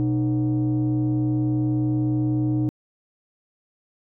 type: tone pair together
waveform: sine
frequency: 123.47 / 306.9 Hz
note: B2 / D#4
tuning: 0 / -24 cents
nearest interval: octave + major third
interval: 1576 cents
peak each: -20 dBFS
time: 0-2.69 s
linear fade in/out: 0 ms
effects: tanh soft clip ceiling -16 dBFS